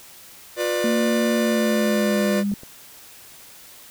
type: chord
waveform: 45% pulse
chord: B diminished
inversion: second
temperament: just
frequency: 355.6 / 493.9 / 592.7 Hz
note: F4 / B4 / D5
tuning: +31 / 0 / +16 cents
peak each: -26 / -27 / -24 dBFS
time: 0.56-2.44 s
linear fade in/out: 50 ms
type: tone with pitch glide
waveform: sine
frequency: 229.4 to 202 Hz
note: A#3 to G#3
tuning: -28 to -48 cents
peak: -20 dBFS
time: 0.84-2.54 s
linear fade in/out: 2 ms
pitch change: -220 cents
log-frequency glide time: 1.36-2.38 s
type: clicks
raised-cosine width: 2 ms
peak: -25 / -27 dBFS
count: 2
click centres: 2.517 / 2.634 s
effects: white hiss -45 dBFS RMS until 3.9 s